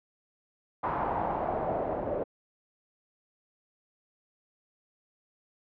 white noise with low-pass filter sweep, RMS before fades -31 dBFS, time 0.83-2.24 s, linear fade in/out 10 ms, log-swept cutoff 980 to 540 Hz, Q 2.9, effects low-pass 2000 Hz 12 dB/octave

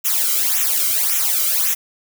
blue noise with flanger, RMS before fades -18 dBFS, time 0.04-1.75 s, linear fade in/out 20 ms, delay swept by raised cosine 0.21 to 1.16 ms, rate 1.8 Hz, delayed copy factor -0.9, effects none

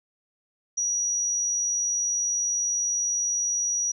sine tone, 5800 Hz, F#8, 35 cents flat, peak -23 dBFS, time 0.77-3.92 s, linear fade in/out 10 ms, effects none

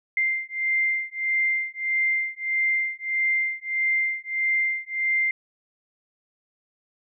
sine beating tone pair, 2093 / 2094.6 Hz, C7 / C7, 0 / +1 cents, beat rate 1.6 Hz, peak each -25 dBFS, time 0.17-5.31 s, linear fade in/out 2 ms, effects none

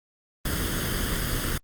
pink noise with comb filter, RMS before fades -27 dBFS, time 0.45-1.58 s, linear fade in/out 5 ms, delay 0.61 ms, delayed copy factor +0.65, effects Opus 48 kbps

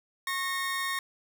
30% pulse tone pair together, 1092 / 1848.8 Hz, C#6 / A#6, -26 / -15 cents, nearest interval major sixth, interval 911 cents, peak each -30 / -29 dBFS, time 0.27-0.99 s, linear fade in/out 2 ms, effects none

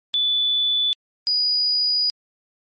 sine tone pair in turn, 3477 / 4917 Hz, A7 / D#8, -21 / -21 cents, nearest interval tritone, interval 600 cents, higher second, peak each -17 dBFS, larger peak neither, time 0.14-0.93 / 1.27-2.1 s, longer second, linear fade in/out 0 ms, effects MP3 32 kbps

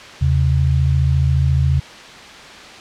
sine tone pair together, 79.7 / 134.04 Hz, D#2 / C3, +42 / +42 cents, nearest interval major sixth, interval 900 cents, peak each -15 dBFS, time 0.21-1.8 s, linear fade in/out 10 ms, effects white hiss -36 dBFS RMS until 2.8 s + low-pass 4000 Hz 12 dB/octave

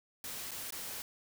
white noise with dropouts, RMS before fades -42 dBFS, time 0.24-1.02 s, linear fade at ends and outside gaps 1 ms, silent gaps 0.509-0.516 / 0.706-0.723 s, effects none

